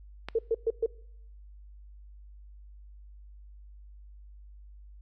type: click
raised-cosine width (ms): 0.3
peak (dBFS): -19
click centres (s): 0.286
type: tone bursts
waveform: sine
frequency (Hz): 453.6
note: A#4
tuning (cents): -47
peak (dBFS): -22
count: 4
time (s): 0.35-0.862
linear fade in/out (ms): 5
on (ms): 38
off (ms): 120
effects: noise-tail reverb RT60 0.7 s tail -23 dB re dry + added 50 Hz sine -47 dBFS peak until 5.01 s